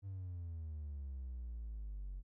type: exponential sweep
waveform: triangle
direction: down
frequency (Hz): 99.5 to 45.07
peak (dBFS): -39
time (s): 0.02-2.23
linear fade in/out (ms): 50
effects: tanh soft clip ceiling -37 dBFS